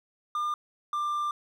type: tone pair in turn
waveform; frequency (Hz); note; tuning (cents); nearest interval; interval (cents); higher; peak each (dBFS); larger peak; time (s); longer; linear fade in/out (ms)
triangle; 1203 / 1188.5; D6 / D6; +41 / +20; unison; 21; first; -25; neither; 0.35-0.54 / 0.93-1.31; second; 2
effects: none